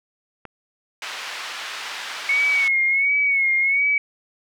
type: click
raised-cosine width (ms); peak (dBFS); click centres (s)
0.5; -21; 0.453
type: band-pass noise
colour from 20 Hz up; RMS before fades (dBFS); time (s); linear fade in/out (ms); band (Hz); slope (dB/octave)
pink; -32; 1.02-2.68; 2; 1300 to 4200; 12
type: tone with vibrato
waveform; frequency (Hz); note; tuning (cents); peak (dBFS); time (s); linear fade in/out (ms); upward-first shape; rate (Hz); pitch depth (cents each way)
sine; 2204; C#7; -11; -16; 2.29-3.98; 2; sine; 1.4; 64
effects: none